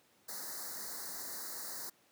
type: band-stop noise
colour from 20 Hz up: white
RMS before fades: -43 dBFS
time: 0.28-1.9 s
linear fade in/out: 10 ms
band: 2000 to 4000 Hz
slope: 96 dB/octave
effects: pink hiss -68 dBFS RMS until 2.11 s + high-pass 200 Hz 12 dB/octave